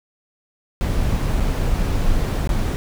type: noise with dropouts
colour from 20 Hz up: brown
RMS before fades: -19 dBFS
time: 0.81-2.76 s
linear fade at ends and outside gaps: 0 ms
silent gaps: 1.4-1.405 / 2.474-2.492 s
effects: none